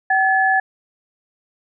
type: tone pair together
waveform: sine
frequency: 764 / 1715.1 Hz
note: G5 / A6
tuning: -45 / -45 cents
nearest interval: octave + major second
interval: 1400 cents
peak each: -16 dBFS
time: 0.1-0.6 s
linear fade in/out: 5 ms
effects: none